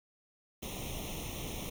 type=noise with comb filter; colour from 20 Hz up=pink; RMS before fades=-40 dBFS; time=0.62-1.7 s; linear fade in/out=10 ms; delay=0.32 ms; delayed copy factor=+0.9; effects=none